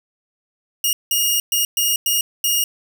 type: tone bursts at uneven times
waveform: 10% pulse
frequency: 2854 Hz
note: F7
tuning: 37 cents sharp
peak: -7 dBFS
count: 6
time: 0.84-0.93 / 1.11-1.4 / 1.52-1.65 / 1.77-1.96 / 2.06-2.21 / 2.44-2.64 s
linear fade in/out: 2 ms
effects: none